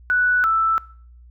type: tone pair in turn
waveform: sine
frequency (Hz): 1480 / 1322.3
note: F#6 / E6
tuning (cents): 0 / +5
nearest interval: major second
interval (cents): 195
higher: first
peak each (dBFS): -15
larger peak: neither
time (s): 0.1-0.44 / 0.44-0.78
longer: neither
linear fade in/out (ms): 0
effects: noise-tail reverb RT60 0.5 s tail -21 dB re dry + added 60 Hz sine -43 dBFS peak until 1.3 s